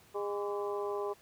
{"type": "harmonic tone with a mistuned harmonic", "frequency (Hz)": 203.8, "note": "G#3", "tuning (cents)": -32, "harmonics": [2, 3, 4, 5, 6], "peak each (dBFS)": [-34, -42, -43, -42, -46], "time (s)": [0.14, 1.14], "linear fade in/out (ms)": 20, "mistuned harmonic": 6, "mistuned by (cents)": -100, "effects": ["pink hiss -61 dBFS RMS until 1.21 s", "high-pass 80 Hz 12 dB/octave"]}